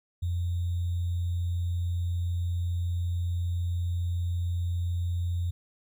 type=tone with sample-and-hold; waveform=sine; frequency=87.31 Hz; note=F2; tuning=in tune; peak=-26 dBFS; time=0.22-5.51 s; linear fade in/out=10 ms; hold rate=3675 Hz; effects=none